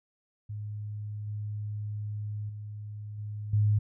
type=tone with level steps; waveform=sine; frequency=104.9 Hz; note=G#2; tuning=18 cents sharp; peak=-34 / -32 / -37 / -34 / -21 dBFS; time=0.49-3.79 s; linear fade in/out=10 ms; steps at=1.27 / 2.49 / 3.18 / 3.53 s; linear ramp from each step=5 ms; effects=none

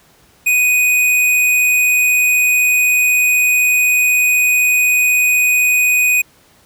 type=tone; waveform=square; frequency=2489 Hz; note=D#7; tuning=in tune; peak=-11 dBFS; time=0.46-6.22 s; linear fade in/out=10 ms; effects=pink hiss -50 dBFS RMS until 6.65 s + high-pass 60 Hz 12 dB/octave

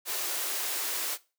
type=high-pass noise; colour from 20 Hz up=white; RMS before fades=-32 dBFS; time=0.05-1.18 s; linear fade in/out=50 ms; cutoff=310 Hz; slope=96 dB/octave; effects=noise-tail reverb RT60 0.3 s tail -19 dB re dry

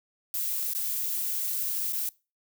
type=noise with dropouts; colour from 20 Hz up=violet; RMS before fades=-30 dBFS; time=0.34-2.09 s; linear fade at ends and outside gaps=1 ms; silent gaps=0.735-0.749 / 1.924-1.931 s; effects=noise-tail reverb RT60 0.3 s tail -23 dB re dry

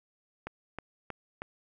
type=click train; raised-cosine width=0.5 ms; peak=-22 dBFS; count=4; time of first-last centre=0.47-1.419 s; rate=3.16 Hz; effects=none

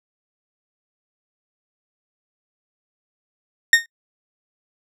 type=tone with exponential decay; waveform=40% pulse; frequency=1844 Hz; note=A#6; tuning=19 cents flat; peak=-4 dBFS; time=3.73-3.86 s; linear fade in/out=2 ms; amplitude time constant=27 ms; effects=noise-tail reverb RT60 0.1 s tail -26 dB re dry + low-pass 10000 Hz 12 dB/octave

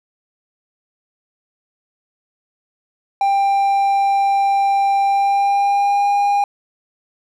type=tone with pitch glide; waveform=triangle; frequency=792 to 809.6 Hz; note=G5 to G#5; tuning=+18 to -44 cents; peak=-11 dBFS; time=3.21-6.44 s; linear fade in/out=2 ms; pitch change=+38 cents; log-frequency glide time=5.05-6.11 s; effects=none

